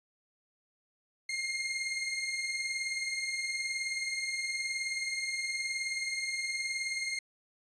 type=beating tone pair; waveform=sawtooth; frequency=2111 / 2130 Hz; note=C7 / C7; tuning=+15 / +30 cents; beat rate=19 Hz; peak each=-36 / -30 dBFS; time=1.29-7.19 s; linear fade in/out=5 ms; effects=resampled to 22050 Hz